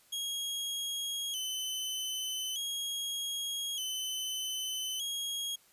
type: tone with vibrato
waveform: sawtooth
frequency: 3159 Hz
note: G7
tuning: 13 cents sharp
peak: -31 dBFS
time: 0.12-5.56 s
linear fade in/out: 10 ms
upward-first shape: square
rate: 0.41 Hz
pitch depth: 67 cents each way
effects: white hiss -64 dBFS RMS until 5.72 s + resampled to 32000 Hz